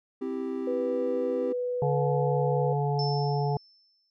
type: chord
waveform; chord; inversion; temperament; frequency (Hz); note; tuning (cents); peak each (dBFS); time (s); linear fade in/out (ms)
triangle; C major; none; equal; 261.6 / 329.6 / 392; C4 / E4 / G4; 0 / 0 / 0; -31 / -35 / -31; 0.21-1.53; 10
type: tone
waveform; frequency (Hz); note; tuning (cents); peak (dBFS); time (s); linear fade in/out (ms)
sine; 493.9; B4; 0; -27; 0.67-2.73; 5
type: harmonic tone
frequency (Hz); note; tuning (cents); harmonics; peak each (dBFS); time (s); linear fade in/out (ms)
143.3; D3; -42; 1 / 3 / 5 / 6; -26 / -31 / -33 / -34; 1.82-3.57; 2
type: tone with exponential decay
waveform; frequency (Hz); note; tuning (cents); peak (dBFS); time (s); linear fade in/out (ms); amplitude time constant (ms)
sine; 5300; E8; +9; -31; 2.99-4.1; 1; 240
effects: none